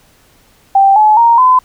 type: tone with pitch steps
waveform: sine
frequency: 784 / 855 / 932.3 / 1016.7 Hz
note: G5 / A5 / A#5 / B5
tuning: 0 / -50 / 0 / +50 cents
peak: -4 dBFS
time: 0.75-1.59 s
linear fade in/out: 5 ms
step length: 210 ms
effects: pink hiss -49 dBFS RMS until 1.64 s